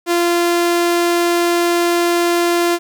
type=tone; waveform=sawtooth; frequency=345.3 Hz; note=F4; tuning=20 cents flat; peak=-9 dBFS; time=0.06-2.79 s; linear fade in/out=50 ms; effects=8-bit